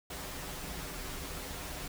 pink noise with comb filter, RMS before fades -41 dBFS, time 0.1-1.88 s, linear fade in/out 5 ms, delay 9 ms, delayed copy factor -0.7, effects none

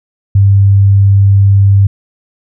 sine tone, 99 Hz, G2, 18 cents sharp, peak -3 dBFS, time 0.35-1.87 s, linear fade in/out 5 ms, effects none

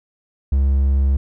triangle tone, 68.2 Hz, C#2, 28 cents flat, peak -11 dBFS, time 0.52-1.17 s, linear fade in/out 5 ms, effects none

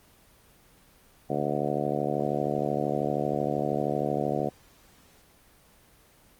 harmonic tone, 72.9 Hz, D2, 12 cents flat, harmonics 2 / 3 / 4 / 5 / 6 / 7 / 8 / 9 / 10, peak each -34 / -34 / -34 / -34 / -34 / -34 / -34 / -34 / -34 dBFS, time 1.29-4.5 s, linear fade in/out 20 ms, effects pink hiss -58 dBFS RMS until 6.39 s + Opus 24 kbps

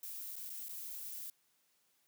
violet noise with dropouts, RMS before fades -45 dBFS, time 0.03-1.3 s, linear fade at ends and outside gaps 2 ms, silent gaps 0.357-0.363 / 0.496-0.5 / 0.685-0.691 s, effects white hiss -75 dBFS RMS until 2.07 s + high-pass 100 Hz 12 dB/octave

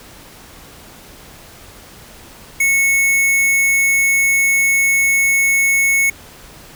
sine tone with sample-and-hold, 2200 Hz, C#7, 14 cents flat, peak -11 dBFS, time 2.6-6.1 s, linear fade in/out 5 ms, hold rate 8820 Hz, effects pink hiss -40 dBFS RMS until 6.75 s

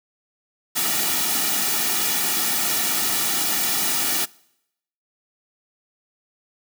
white noise with comb filter, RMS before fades -22 dBFS, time 0.75-4.26 s, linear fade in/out 20 ms, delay 1.9 ms, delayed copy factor -0.65, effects noise-tail reverb RT60 0.8 s tail -24 dB re dry + high-pass 150 Hz 12 dB/octave

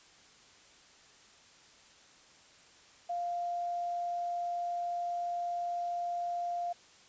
sine tone with quantisation, 698.5 Hz, F5, in tune, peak -32 dBFS, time 3.09-6.73 s, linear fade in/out 10 ms, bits 10, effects white hiss -59 dBFS RMS until 7.08 s + resampled to 16000 Hz

